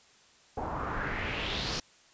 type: noise with low-pass filter sweep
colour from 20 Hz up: pink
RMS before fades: -34 dBFS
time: 0.57-1.8 s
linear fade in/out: 5 ms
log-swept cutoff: 770 to 5500 Hz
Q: 3.1
effects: white hiss -60 dBFS RMS until 2.13 s + resampled to 16000 Hz